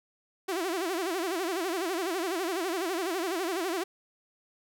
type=tone with vibrato; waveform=sawtooth; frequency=355.7 Hz; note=F4; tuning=32 cents sharp; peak=-25 dBFS; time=0.48-3.84 s; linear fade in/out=10 ms; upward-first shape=sine; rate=12 Hz; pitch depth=170 cents each way; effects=none